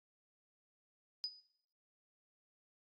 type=tone with exponential decay; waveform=sine; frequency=4978 Hz; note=D#8; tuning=in tune; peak=-33 dBFS; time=1.24-1.4 s; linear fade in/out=0 ms; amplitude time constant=34 ms; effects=noise-tail reverb RT60 0.7 s tail -17 dB re dry + AAC 48 kbps